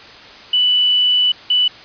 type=tone pair in turn; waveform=sine; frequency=2974 / 2974 Hz; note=F#7 / F#7; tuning=+8 / +8 cents; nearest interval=unison; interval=0 cents; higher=neither; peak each=-11 dBFS; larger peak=neither; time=0.53-1.32 / 1.5-1.68 s; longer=first; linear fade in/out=5 ms; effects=white hiss -38 dBFS RMS until 1.84 s + resampled to 11025 Hz